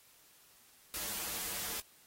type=noise with comb filter; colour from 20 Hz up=white; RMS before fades=-39 dBFS; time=0.94-1.8 s; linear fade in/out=0 ms; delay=7.6 ms; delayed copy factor=-0.55; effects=white hiss -63 dBFS RMS until 2.06 s + AAC 48 kbps